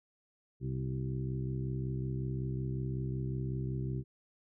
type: harmonic tone with a mistuned harmonic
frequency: 65.41 Hz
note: C2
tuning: in tune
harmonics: 1 / 2 / 3 / 4 / 5 / 6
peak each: -43 / -34 / -43 / -49 / -45 / -46 dBFS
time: 0.6-4.04 s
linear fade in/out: 50 ms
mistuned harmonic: 6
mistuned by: -32 cents
effects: none